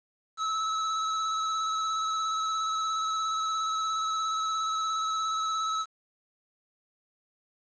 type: tone with vibrato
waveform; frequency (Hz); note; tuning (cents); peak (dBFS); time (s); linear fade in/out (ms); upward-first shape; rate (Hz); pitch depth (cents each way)
square; 1300; E6; -24; -28; 0.37-5.86; 50; square; 17; 18
effects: resampled to 16000 Hz + 9-bit